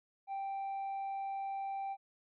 sine tone with tanh clipping, 784 Hz, G5, in tune, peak -37 dBFS, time 0.27-1.97 s, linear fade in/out 50 ms, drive 2 dB, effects none

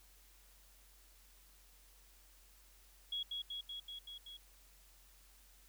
sine tone with echo, 3330 Hz, G#7, 4 cents sharp, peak -37 dBFS, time 3.12-3.23 s, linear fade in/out 5 ms, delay 190 ms, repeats 6, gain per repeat -2 dB, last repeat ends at 4.37 s, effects added 46 Hz sine -64 dBFS peak until 5.68 s + white hiss -66 dBFS RMS until 5.68 s

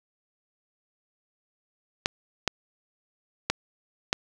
clicks, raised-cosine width 0.2 ms, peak -5 dBFS, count 4, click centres 2.059 / 2.477 / 3.5 / 4.129 s, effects none

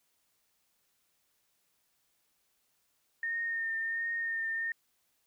sine tone with vibrato, 1829 Hz, A#6, 33 cents flat, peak -31 dBFS, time 3.23-4.72 s, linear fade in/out 2 ms, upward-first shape triangle, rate 1.4 Hz, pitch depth 24 cents each way, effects white hiss -75 dBFS RMS until 5.26 s

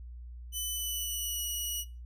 10% pulse tone with pitch glide, 3000 to 2918 Hz, F#7 to F#7, +23 to -25 cents, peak -25 dBFS, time 0.52-1.85 s, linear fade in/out 50 ms, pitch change -48 cents, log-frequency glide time 0.74-1.48 s, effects noise-tail reverb RT60 0.3 s tail -19 dB re dry + added 60 Hz sine -42 dBFS peak until 2.05 s

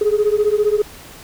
sine beating tone pair, 412.2 / 427.2 Hz, G#4 / G#4, -13 / +49 cents, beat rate 15 Hz, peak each -15 dBFS, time 0.01-0.82 s, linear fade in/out 5 ms, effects tanh soft clip ceiling -8 dBFS + pink hiss -39 dBFS RMS until 1.23 s

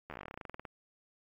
slowing click train, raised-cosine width 0.5 ms, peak -28 dBFS, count 20, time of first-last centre 0.1-0.652 s, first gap 12 ms, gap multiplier 1.09, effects AAC 48 kbps

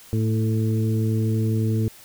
harmonic tone with a mistuned harmonic, 110 Hz, A2, in tune, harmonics 1 / 2 / 3 / 4, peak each -20 / -26 / -30 / -32 dBFS, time 0.13-1.88 s, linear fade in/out 0 ms, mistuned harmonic 2, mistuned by +16 cents, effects white hiss -47 dBFS RMS until 2.04 s

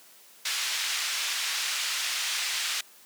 white band-pass noise, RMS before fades -30 dBFS, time 0.45-2.81 s, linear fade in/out 5 ms, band 1600 to 5200 Hz, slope 12 dB/octave, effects white hiss -54 dBFS RMS until 3.05 s + high-pass 200 Hz 12 dB/octave

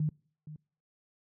sine tone with echo, 152.8 Hz, D#3, 31 cents flat, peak -26 dBFS, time 0-0.09 s, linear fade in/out 2 ms, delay 470 ms, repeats 1, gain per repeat -15 dB, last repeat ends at 0.56 s, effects noise-tail reverb RT60 0.5 s tail -26 dB re dry + high-pass 80 Hz 12 dB/octave

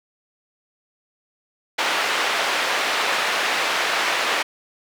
white band-pass noise, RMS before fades -22 dBFS, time 1.78-4.43 s, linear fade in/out 10 ms, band 490 to 2600 Hz, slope 12 dB/octave, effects none

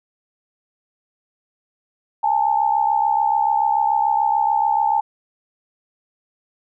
sine tone pair together, 823.1 / 890 Hz, G#5 / A5, -16 / +20 cents, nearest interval minor second, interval 136 cents, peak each -18 dBFS, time 2.23-5.01 s, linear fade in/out 10 ms, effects none

